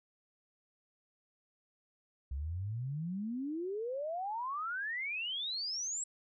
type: exponential sweep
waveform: sine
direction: up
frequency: 64.5 to 7840 Hz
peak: -35 dBFS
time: 2.31-6.04 s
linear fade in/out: 5 ms
effects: none